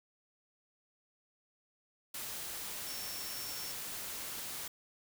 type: tone in noise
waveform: sine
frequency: 5440 Hz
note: F8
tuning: 46 cents flat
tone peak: -45 dBFS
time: 2.87-3.72 s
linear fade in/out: 5 ms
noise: white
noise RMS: -42 dBFS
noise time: 2.14-4.68 s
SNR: -6 dB
effects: none